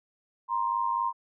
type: tone pair together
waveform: sine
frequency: 942.5 / 1046.5 Hz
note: A#5 / C6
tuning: +19 / 0 cents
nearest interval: major second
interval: 181 cents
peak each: -28 dBFS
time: 0.48-1.13 s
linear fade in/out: 50 ms
effects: none